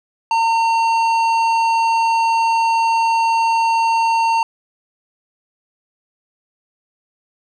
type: tone with tanh clipping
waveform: sine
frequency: 911 Hz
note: A#5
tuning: 40 cents flat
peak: -15 dBFS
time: 0.31-4.43 s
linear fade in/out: 2 ms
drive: 12 dB
effects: none

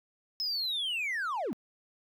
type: linear sweep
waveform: triangle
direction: down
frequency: 5210 to 186.1 Hz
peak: -28 dBFS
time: 0.4-1.53 s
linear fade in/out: 0 ms
effects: tanh soft clip ceiling -24 dBFS

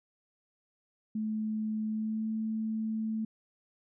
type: tone with pitch glide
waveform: sine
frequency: 216.6 to 219.9 Hz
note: A3 to A3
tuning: -27 to -1 cents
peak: -30 dBFS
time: 1.15-3.25 s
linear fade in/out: 5 ms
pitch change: +26 cents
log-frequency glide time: 1.88-2.29 s
effects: none

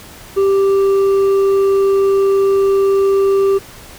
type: tone with hard clipping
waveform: sine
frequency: 392 Hz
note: G4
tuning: in tune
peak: -11 dBFS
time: 0.36-3.59 s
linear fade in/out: 20 ms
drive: 4 dB
effects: pink hiss -37 dBFS RMS until 3.98 s

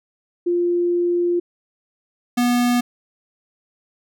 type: tone pair in turn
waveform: sine / square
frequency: 349.2 / 243.5 Hz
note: F4 / B3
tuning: 0 / -24 cents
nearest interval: tritone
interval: 624 cents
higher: first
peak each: -16 dBFS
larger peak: neither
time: 0.46-1.4 / 2.37-2.81 s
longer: first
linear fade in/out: 10 ms
effects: none

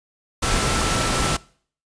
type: tone in noise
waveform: sine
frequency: 1331 Hz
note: E6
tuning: 16 cents sharp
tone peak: -29 dBFS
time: 0.42-1.37 s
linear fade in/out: 10 ms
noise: pink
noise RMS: -21 dBFS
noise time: 0.42-1.37 s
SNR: -11 dB
effects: noise-tail reverb RT60 0.5 s tail -22 dB re dry + resampled to 22050 Hz

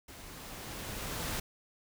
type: noise with level ramp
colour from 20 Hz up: pink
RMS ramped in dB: -50 to -35 dBFS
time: 0.08-1.4 s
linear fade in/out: 5 ms
effects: none

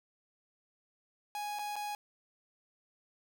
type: tone with dropouts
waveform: 45% pulse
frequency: 830.6 Hz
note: G#5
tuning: in tune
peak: -36 dBFS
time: 1.35-1.95 s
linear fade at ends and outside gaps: 1 ms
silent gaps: 1.588-1.592 / 1.757-1.763 s
effects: none

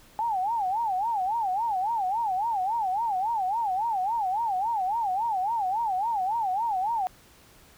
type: tone with vibrato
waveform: sine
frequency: 830.6 Hz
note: G#5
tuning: in tune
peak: -24 dBFS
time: 0.19-7.07 s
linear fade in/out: 0 ms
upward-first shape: sine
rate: 3.6 Hz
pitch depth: 220 cents each way
effects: pink hiss -55 dBFS RMS until 7.77 s

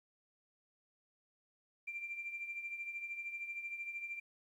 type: tone with tremolo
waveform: sine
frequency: 2366 Hz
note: D7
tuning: 12 cents sharp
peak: -37 dBFS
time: 1.87-4.2 s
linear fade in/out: 10 ms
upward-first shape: triangle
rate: 13 Hz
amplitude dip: 70%
effects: tanh soft clip ceiling -33 dBFS + 12-bit

